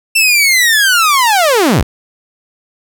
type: linear sweep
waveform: sawtooth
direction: down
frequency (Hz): 2700 to 38.89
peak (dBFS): -4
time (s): 0.15-1.83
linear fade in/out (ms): 10
effects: none